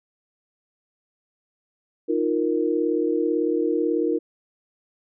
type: chord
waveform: sine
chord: Eb suspended second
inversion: none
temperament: equal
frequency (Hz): 311.1 / 349.2 / 466.2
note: Eb4 / F4 / Bb4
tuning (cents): 0 / 0 / 0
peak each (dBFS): -24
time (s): 2.08-4.19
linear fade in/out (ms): 20
effects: none